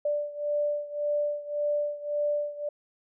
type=beating tone pair; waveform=sine; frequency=587.3 / 589.1 Hz; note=D5 / D5; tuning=0 / +5 cents; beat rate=1.8 Hz; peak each=-28 / -31 dBFS; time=0.05-2.69 s; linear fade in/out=5 ms; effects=none